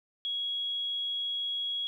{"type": "tone", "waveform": "sine", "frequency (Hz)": 3322, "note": "G#7", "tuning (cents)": 0, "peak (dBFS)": -30, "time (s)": [0.25, 1.87], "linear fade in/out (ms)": 0, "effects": ["11-bit"]}